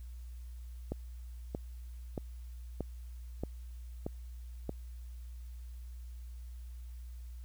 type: click train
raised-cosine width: 2 ms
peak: -22 dBFS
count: 7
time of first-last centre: 0.92-4.694 s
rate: 1.59 Hz
effects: added 60 Hz sine -43 dBFS peak until 7.44 s + white hiss -67 dBFS RMS until 7.44 s